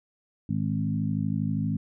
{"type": "harmonic tone with a mistuned harmonic", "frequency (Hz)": 52.8, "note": "G#1", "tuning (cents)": 29, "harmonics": [2, 3, 4, 5], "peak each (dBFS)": [-31, -29, -29, -33], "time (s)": [0.49, 1.77], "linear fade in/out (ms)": 5, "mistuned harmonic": 2, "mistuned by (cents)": 20, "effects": []}